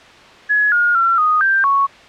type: tone with pitch steps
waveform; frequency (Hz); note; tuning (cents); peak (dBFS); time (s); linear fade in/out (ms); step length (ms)
sine; 1688 / 1428 / 1358 / 1241 / 1576 / 1109; G#6 / F6 / F6 / D#6 / G6 / C#6; +28 / +38 / -49 / -5 / +9 / 0; -11; 0.49-1.87; 20; 230
effects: white hiss -41 dBFS RMS until 2.08 s + low-pass 3000 Hz 12 dB/octave